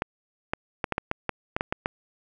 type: clicks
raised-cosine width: 0.5 ms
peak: -10 dBFS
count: 11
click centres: 0.021 / 0.535 / 0.842 / 0.923 / 0.981 / 1.114 / 1.293 / 1.565 / 1.609 / 1.725 / 1.859 s
effects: none